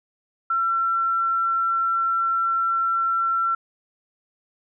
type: tone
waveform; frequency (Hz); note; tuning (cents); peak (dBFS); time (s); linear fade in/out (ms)
sine; 1352; E6; +43; -19; 0.5-3.55; 5
effects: none